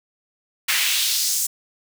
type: noise with high-pass filter sweep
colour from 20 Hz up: pink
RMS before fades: -21 dBFS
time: 0.68-1.47 s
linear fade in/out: 10 ms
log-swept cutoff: 1900 to 7600 Hz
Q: 1.7
effects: none